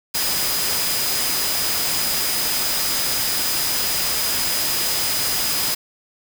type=tone in noise; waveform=sine; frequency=4978 Hz; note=D#8; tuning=in tune; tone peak=-26 dBFS; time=0.14-5.75 s; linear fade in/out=10 ms; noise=white; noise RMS=-22 dBFS; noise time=0.14-5.75 s; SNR=-7 dB; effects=none